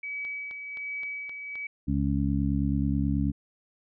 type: tone with tremolo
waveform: sine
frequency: 2280 Hz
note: C#7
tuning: 48 cents sharp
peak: -31 dBFS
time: 0.03-1.67 s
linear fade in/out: 5 ms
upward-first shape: sine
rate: 1.3 Hz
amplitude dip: 45%
type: click train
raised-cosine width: 0.3 ms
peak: -31 dBFS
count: 6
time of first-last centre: 0.25-1.555 s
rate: 3.83 Hz
type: harmonic tone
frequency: 69.3 Hz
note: C#2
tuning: in tune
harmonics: 1 / 2 / 3 / 4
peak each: -29 / -29 / -29 / -29 dBFS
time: 1.87-3.32 s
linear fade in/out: 20 ms
effects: none